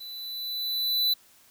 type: tone with level ramp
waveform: square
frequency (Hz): 3986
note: B7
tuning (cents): +15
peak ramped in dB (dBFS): -39 to -21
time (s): 0-1.14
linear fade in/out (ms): 10
effects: white hiss -58 dBFS RMS until 1.5 s